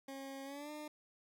20% pulse tone with pitch glide, 271.4 to 301.1 Hz, C#4 to D4, -36 to +43 cents, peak -40 dBFS, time 0.08-0.88 s, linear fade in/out 5 ms, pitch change +179 cents, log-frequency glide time 0.44-0.71 s, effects none

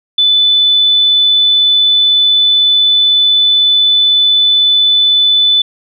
sine tone, 3498 Hz, A7, 11 cents flat, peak -6 dBFS, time 0.18-5.62 s, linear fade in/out 5 ms, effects none

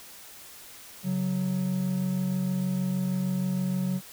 triangle tone pair together, 138.59 / 185 Hz, C#3 / F#3, 0 / 0 cents, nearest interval perfect fourth, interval 500 cents, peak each -30 / -24 dBFS, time 1.03-4.01 s, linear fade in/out 50 ms, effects white hiss -47 dBFS RMS until 4.12 s

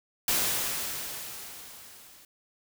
white noise with level ramp, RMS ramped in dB -25 to -54 dBFS, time 0.28-2.25 s, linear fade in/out 2 ms, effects none

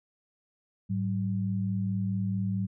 sine tone pair together, 105.81 / 190.4 Hz, G#2 / F#3, +33 / +50 cents, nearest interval minor seventh, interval 1017 cents, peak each -30 / -29 dBFS, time 0.89-2.67 s, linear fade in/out 20 ms, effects none

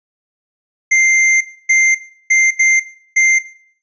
square tone bursts at uneven times, 2093 Hz, C7, in tune, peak -9 dBFS, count 5, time 0.91-1.41 / 1.69-1.95 / 2.3-2.51 / 2.59-2.8 / 3.16-3.39 s, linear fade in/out 10 ms, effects noise-tail reverb RT60 0.6 s tail -18 dB re dry + resampled to 16000 Hz

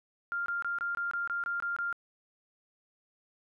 sine tone bursts, 1396.9 Hz, F6, in tune, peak -30 dBFS, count 10, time 0.32-1.927 s, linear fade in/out 0 ms, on 140 ms, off 23 ms, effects none

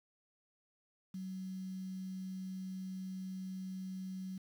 sine tone with quantisation, 188 Hz, F#3, 28 cents sharp, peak -40 dBFS, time 1.14-4.38 s, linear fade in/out 5 ms, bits 10, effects none

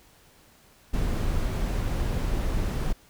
brown noise, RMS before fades -26 dBFS, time 0.93-2.93 s, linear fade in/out 10 ms, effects pink hiss -57 dBFS RMS until 3.09 s

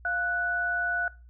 sine tone pair together, 698.5 / 1480 Hz, F5 / F#6, 0 / 0 cents, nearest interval octave + minor second, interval 1300 cents, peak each -33 / -26 dBFS, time 0.05-1.08 s, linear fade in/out 2 ms, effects noise-tail reverb RT60 0.3 s tail -20 dB re dry + added 60 Hz sine -48 dBFS peak until 1.29 s

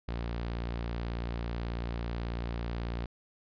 sawtooth tone, 58.27 Hz, A#1, in tune, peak -29 dBFS, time 0.08-3.06 s, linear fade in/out 5 ms, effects resampled to 11025 Hz

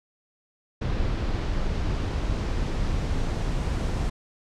brown noise with low-pass filter sweep, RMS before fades -26 dBFS, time 0.81-4.1 s, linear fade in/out 10 ms, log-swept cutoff 4500 to 7900 Hz, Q 0.97, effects none

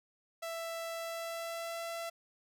sawtooth tone with pitch glide, 663 to 671.1 Hz, E5 to E5, +10 to +31 cents, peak -34 dBFS, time 0.42-2.1 s, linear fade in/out 10 ms, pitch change +21 cents, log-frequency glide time 0.92-1.83 s, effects none

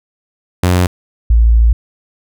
sawtooth / sine tone pair in turn, 90 / 56.7 Hz, F#2 / A#1, -47 / -47 cents, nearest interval minor sixth, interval 800 cents, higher first, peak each -5 dBFS, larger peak neither, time 0.63-0.87 / 1.3-1.73 s, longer second, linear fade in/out 5 ms, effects none

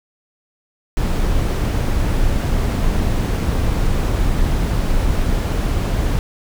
brown noise, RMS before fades -17 dBFS, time 0.97-6.19 s, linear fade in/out 0 ms, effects none

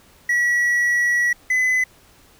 triangle tone pair in turn, 1932 / 2016 Hz, B6 / B6, -39 / +35 cents, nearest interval minor second, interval 74 cents, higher second, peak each -14 dBFS, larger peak neither, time 0.29-1.33 / 1.5-1.84 s, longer first, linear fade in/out 5 ms, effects pink hiss -52 dBFS RMS until 2.39 s

